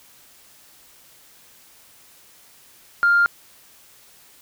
sine tone, 1400 Hz, F6, 4 cents sharp, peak -12 dBFS, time 3.03-3.26 s, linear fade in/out 0 ms, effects tanh soft clip ceiling -9 dBFS + white hiss -51 dBFS RMS until 4.41 s

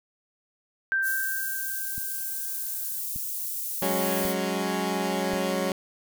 sine tone with exponential decay, 1568 Hz, G6, in tune, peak -21 dBFS, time 0.92-2.99 s, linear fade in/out 0 ms, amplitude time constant 450 ms
white high-pass noise, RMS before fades -32 dBFS, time 1.02-4.35 s, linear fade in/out 50 ms, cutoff 10000 Hz, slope 12 dB/octave
clicks, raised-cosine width 5 ms, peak -27 dBFS, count 4, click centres 1.98 / 3.161 / 4.252 / 5.335 s
15% pulse chord, F# suspended second, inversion none, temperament equal, 185 / 207.7 / 277.2 Hz, F#3 / G#3 / C#4, 0 / 0 / 0 cents, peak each -22 / -24 / -25 dBFS, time 3.82-5.72 s, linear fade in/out 2 ms
effects none

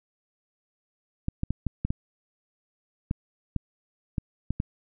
clicks, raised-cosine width 5 ms, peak -14 dBFS, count 11, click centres 1.284 / 1.434 / 1.506 / 1.667 / 1.85 / 1.905 / 3.111 / 3.563 / 4.182 / 4.506 / 4.601 s, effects none

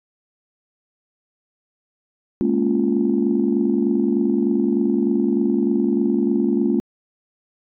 sine chord, Bb minor seventh, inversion third, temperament just, 209.8 / 233.1 / 279.7 / 349.6 Hz, Ab3 / Bb3 / Db4 / F4, +18 / 0 / +16 / +2 cents, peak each -21 dBFS, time 2.41-6.8 s, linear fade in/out 0 ms, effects tanh soft clip ceiling -7 dBFS

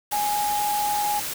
sine tone in noise, 830 Hz, G#5, 1 cent flat, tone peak -22 dBFS, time 0.12-1.2 s, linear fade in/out 10 ms, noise white, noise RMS -30 dBFS, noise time 0.11-1.34 s, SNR +5 dB, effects none

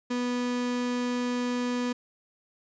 35% pulse tone, 245.7 Hz, B3, 9 cents flat, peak -25 dBFS, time 0.1-1.93 s, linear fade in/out 10 ms, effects resampled to 16000 Hz

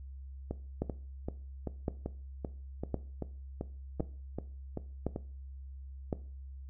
two click trains, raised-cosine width 2 ms, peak -18 / -22 dBFS, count 6 / 13, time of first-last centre 0.82-6.128 / 0.51-5.161 s, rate 0.942 / 2.58 Hz, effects noise-tail reverb RT60 0.4 s tail -17 dB re dry + added 67 Hz sine -43 dBFS peak until 6.69 s

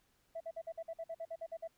sine tone bursts, 659.3 Hz, E5, in tune, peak -38 dBFS, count 13, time 0.35-1.677 s, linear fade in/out 10 ms, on 55 ms, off 51 ms, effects tanh soft clip ceiling -35 dBFS + pink hiss -74 dBFS RMS until 1.77 s

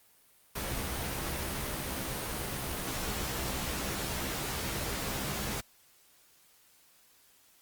pink noise with comb filter, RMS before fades -35 dBFS, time 0.55-5.61 s, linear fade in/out 10 ms, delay 15 ms, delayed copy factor +0.5, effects white hiss -63 dBFS RMS until 7.61 s + Opus 32 kbps

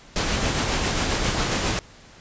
pink noise with tremolo, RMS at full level -22 dBFS, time 0.16-1.79 s, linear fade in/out 0 ms, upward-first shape sine, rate 7.4 Hz, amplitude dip 30%, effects pink hiss -48 dBFS RMS until 2.2 s + resampled to 16000 Hz

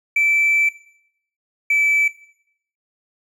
triangle tone pair in turn, 2324 / 2311 Hz, D7 / D7, -19 / -28 cents, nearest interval unison, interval 9 cents, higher first, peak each -11 dBFS, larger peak neither, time 0.16-0.69 / 1.7-2.08 s, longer first, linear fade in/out 5 ms, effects noise-tail reverb RT60 0.7 s tail -18 dB re dry + tanh soft clip ceiling -9 dBFS

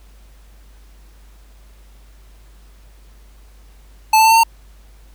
square tone with pitch steps, 874 / 883.6 / 893.4 / 903.3 / 913.2 Hz, A5 / A5 / A5 / A5 / A#5, -12 / +7 / +26 / +45 / -36 cents, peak -9 dBFS, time 4.13-4.435 s, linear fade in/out 5 ms, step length 61 ms, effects added 50 Hz sine -42 dBFS peak until 5.14 s + pink hiss -54 dBFS RMS until 5.14 s

